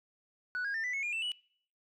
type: tone with pitch steps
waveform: sine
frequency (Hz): 1480 / 1632.7 / 1801.2 / 1987 / 2192 / 2418 / 2668 / 2943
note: F#6 / G#6 / A6 / B6 / C#7 / D7 / E7 / F#7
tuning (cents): 0 / -30 / +40 / +10 / -20 / +50 / +20 / -10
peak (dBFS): -30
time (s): 0.55-1.318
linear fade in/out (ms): 0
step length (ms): 96
effects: noise-tail reverb RT60 0.6 s tail -26 dB re dry + tanh soft clip ceiling -31 dBFS